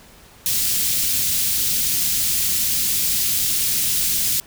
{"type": "band-stop noise", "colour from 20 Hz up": "white", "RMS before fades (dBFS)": -20, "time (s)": [0.46, 4.4], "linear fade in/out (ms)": 0, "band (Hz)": [190, 3300], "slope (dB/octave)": 12, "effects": ["pink hiss -47 dBFS RMS until 4.46 s"]}